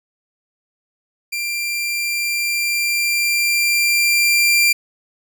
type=tone with level ramp; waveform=sawtooth; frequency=2374 Hz; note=D7; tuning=18 cents sharp; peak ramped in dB=-18 to -8 dBFS; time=1.32-4.73 s; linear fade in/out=10 ms; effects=none